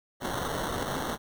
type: noise with sample-and-hold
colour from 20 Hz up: violet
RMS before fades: -32 dBFS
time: 0.2-1.18 s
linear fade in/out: 50 ms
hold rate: 2450 Hz
effects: none